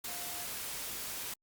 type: tone in noise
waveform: sine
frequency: 706 Hz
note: F5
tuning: 19 cents sharp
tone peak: -49 dBFS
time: 0.08-0.45 s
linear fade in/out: 5 ms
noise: white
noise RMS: -40 dBFS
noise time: 0.04-1.34 s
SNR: -12 dB
effects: Opus 48 kbps